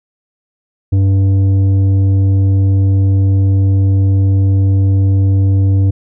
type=tone with tanh clipping; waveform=sine; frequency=97.1 Hz; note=G2; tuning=16 cents flat; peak=-9 dBFS; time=0.92-5.91 s; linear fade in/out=10 ms; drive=8 dB; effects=none